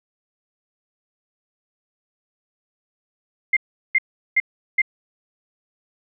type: tone bursts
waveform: sine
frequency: 2100 Hz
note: C7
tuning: 6 cents sharp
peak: -13 dBFS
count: 4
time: 3.53-4.818 s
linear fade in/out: 5 ms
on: 37 ms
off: 380 ms
effects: none